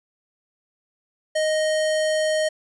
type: tone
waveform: square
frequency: 622.3 Hz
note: D#5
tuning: in tune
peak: -20 dBFS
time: 1.35-2.49 s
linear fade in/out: 10 ms
effects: resampled to 24000 Hz